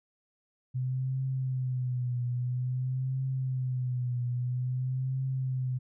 sine tone with vibrato, 127.2 Hz, C3, 48 cents flat, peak -28 dBFS, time 0.74-5.79 s, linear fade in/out 20 ms, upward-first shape triangle, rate 0.5 Hz, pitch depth 73 cents each way, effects none

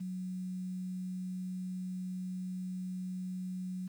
sine tone with quantisation, 184.1 Hz, F#3, 8 cents flat, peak -36 dBFS, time 0-3.88 s, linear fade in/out 10 ms, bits 10, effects none

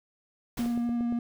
pink noise with exponential decay, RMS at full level -37 dBFS, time 0.57-1.03 s, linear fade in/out 5 ms, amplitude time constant 100 ms
triangle tone with vibrato, 237.4 Hz, A#3, 32 cents sharp, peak -24 dBFS, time 0.59-1.19 s, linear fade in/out 2 ms, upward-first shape sine, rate 12 Hz, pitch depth 12 cents each way
click train, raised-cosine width 2 ms, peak -27 dBFS, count 5, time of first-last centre 0.66-1.125 s, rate 8.61 Hz
effects none

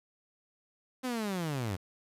sawtooth linear sweep, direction down, 261.6 to 87 Hz, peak -28 dBFS, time 1.03-1.77 s, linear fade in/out 20 ms, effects resampled to 32000 Hz + 9-bit

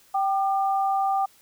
sine tone pair together, 779 / 1200 Hz, G5 / D6, -11 / +37 cents, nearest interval perfect fifth, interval 748 cents, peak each -21 / -29 dBFS, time 0.14-1.26 s, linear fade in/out 10 ms, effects white hiss -57 dBFS RMS until 1.41 s

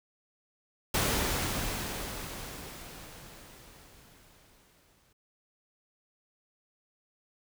pink noise with exponential decay, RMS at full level -27 dBFS, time 0.94-5.13 s, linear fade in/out 5 ms, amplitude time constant 910 ms, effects none

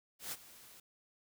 white noise with ADSR envelope, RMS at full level -40 dBFS, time 0.19-0.8 s, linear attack 130 ms, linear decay 40 ms, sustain -17 dB, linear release 4 ms, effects none

